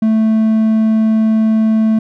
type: tone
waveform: triangle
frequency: 220 Hz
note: A3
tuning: in tune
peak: -7 dBFS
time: 0.02-1.99 s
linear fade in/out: 5 ms
effects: none